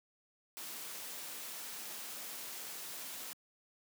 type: noise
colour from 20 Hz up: white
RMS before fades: -45 dBFS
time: 0.57-3.33 s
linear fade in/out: 0 ms
effects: high-pass 200 Hz 12 dB/octave